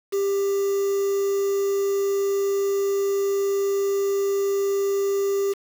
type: tone with quantisation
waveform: triangle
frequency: 396.2 Hz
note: G4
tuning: 18 cents sharp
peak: -18 dBFS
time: 0.12-5.54 s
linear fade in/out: 20 ms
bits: 6
effects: none